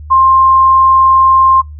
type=tone; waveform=sine; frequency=1057 Hz; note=C6; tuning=17 cents sharp; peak=-4 dBFS; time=0.1-1.62 s; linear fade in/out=20 ms; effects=noise-tail reverb RT60 0.2 s tail -25 dB re dry + added 75 Hz sine -26 dBFS peak until 1.79 s